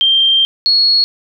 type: tone pair in turn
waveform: sine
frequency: 3168 / 4334 Hz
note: G7 / C#8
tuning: +18 / -40 cents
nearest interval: perfect fourth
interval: 542 cents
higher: second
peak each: -8 dBFS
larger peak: neither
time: 0.01-0.45 / 0.66-1.04 s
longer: first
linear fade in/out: 0 ms
effects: none